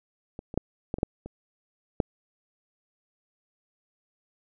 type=clicks; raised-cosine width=2 ms; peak=-24 / -24 / -10 / -15 / -22 / -8 / -25 / -8 dBFS; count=8; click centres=0.391 / 0.541 / 0.576 / 0.941 / 0.985 / 1.031 / 1.26 / 2.002 s; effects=none